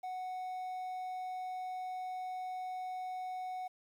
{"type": "tone with quantisation", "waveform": "triangle", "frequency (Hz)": 740, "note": "F#5", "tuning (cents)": 0, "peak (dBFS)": -36, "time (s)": [0.03, 3.68], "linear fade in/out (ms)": 10, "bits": 11, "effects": []}